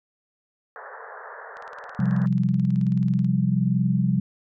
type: band-pass noise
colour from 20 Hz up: white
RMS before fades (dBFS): -40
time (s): 0.76-2.26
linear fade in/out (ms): 0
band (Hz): 420 to 1800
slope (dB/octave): 96
type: click train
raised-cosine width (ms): 0.2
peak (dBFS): -31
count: 32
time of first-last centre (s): 1.57-3.246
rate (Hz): 18.5
type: chord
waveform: sine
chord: C suspended fourth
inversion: none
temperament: equal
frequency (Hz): 130.81 / 174.61 / 196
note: C3 / F3 / G3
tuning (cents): 0 / 0 / 0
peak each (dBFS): -23 / -23 / -23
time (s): 1.99-4.2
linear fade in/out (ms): 5
effects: none